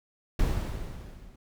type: noise with level ramp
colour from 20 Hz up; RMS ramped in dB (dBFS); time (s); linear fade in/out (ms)
brown; -24 to -51; 0.39-1.36; 5
effects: none